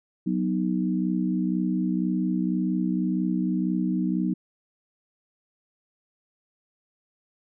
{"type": "chord", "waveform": "sine", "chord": "B major", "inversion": "second", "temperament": "equal", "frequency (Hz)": [185, 246.9, 311.1], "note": ["F#3", "B3", "D#4"], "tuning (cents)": [0, 0, 0], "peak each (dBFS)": [-25, -28, -28], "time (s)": [0.26, 4.34], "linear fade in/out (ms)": 10, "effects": []}